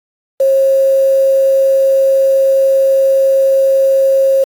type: tone with quantisation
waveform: sine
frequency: 539 Hz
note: C#5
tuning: 49 cents flat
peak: -7 dBFS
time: 0.4-4.44 s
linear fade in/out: 5 ms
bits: 5
effects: AAC 64 kbps